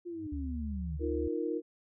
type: linear sweep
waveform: sine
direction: down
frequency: 355 to 146.2 Hz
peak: -37 dBFS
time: 0.05-0.98 s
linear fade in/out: 20 ms
type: tone with exponential growth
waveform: sine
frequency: 98 Hz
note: G2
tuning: in tune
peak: -40 dBFS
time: 0.06-0.27 s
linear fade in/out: 5 ms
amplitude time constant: 44 ms
type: tone with pitch glide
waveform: sine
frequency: 73.5 to 72.7 Hz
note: D2 to D2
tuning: +2 to -17 cents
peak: -35 dBFS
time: 0.32-1.28 s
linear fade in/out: 5 ms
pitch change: -19 cents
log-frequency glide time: 0.67-1.12 s
type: chord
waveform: sine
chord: Eb suspended second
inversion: none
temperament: equal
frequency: 311.1 / 349.2 / 466.2 Hz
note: Eb4 / F4 / Bb4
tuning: 0 / 0 / 0 cents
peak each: -35 dBFS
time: 0.99-1.62 s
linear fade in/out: 50 ms
effects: none